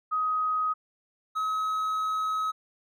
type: tone pair in turn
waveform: sine / triangle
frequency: 1258 / 1277.8 Hz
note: D#6 / D#6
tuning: +19 / +46 cents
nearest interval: unison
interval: 27 cents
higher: second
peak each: -24 dBFS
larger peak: neither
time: 0.11-0.74 / 1.35-2.52 s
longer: second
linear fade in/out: 20 ms
effects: none